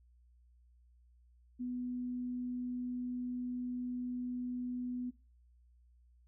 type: tone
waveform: sine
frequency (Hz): 247.9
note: B3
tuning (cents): +7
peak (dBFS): -36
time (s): 1.59-5.11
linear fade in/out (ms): 20
effects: noise-tail reverb RT60 0.3 s tail -18 dB re dry + added 60 Hz sine -62 dBFS peak until 6.27 s